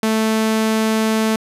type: tone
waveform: sawtooth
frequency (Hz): 220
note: A3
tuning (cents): 0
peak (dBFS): -11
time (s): 0.03-1.36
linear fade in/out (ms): 2
effects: resampled to 32000 Hz + 7-bit